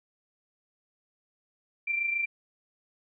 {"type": "tone pair together", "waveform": "sine", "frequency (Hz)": [2357, 2384], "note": ["D7", "D7"], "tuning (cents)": [6, 25], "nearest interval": "unison", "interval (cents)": 19, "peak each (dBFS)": [-27, -35], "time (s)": [1.87, 2.26], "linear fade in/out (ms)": 10, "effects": []}